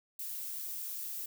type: noise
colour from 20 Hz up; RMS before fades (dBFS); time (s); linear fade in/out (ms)
violet; -40; 0.19-1.26; 5
effects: none